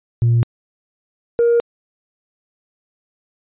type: tone pair in turn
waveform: sine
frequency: 117.6 / 470.4 Hz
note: A#2 / A#4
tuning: +16 / +16 cents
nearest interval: 2 octaves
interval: 2400 cents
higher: second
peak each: -9 dBFS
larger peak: neither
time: 0.22-0.43 / 1.39-1.6 s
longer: neither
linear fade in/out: 0 ms
effects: tanh soft clip ceiling -9 dBFS + resampled to 8000 Hz